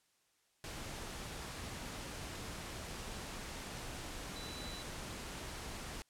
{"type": "tone in noise", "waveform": "sine", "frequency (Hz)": 3965, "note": "B7", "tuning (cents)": 6, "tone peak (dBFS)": -49, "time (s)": [4.36, 4.82], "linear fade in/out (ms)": 0, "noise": "pink", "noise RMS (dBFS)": -45, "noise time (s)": [0.64, 6.02], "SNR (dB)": -7, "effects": ["white hiss -75 dBFS RMS until 6.09 s", "low-pass 10000 Hz 12 dB/octave"]}